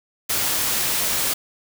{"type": "noise", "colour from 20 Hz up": "white", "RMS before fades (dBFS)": -22, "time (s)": [0.29, 1.34], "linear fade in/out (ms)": 10, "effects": []}